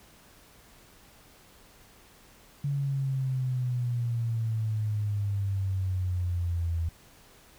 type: exponential sweep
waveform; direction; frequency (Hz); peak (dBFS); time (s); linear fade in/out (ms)
sine; down; 142.7 to 82; -26; 2.64-6.89; 5
effects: pink hiss -56 dBFS RMS until 7.58 s